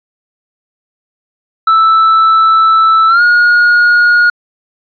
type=tone with pitch glide; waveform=triangle; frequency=1318.5 to 1437.8 Hz; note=E6 to F6; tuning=0 to +50 cents; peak=-3 dBFS; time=1.67-4.3 s; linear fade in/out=5 ms; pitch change=+150 cents; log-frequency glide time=3.08-3.22 s; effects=resampled to 11025 Hz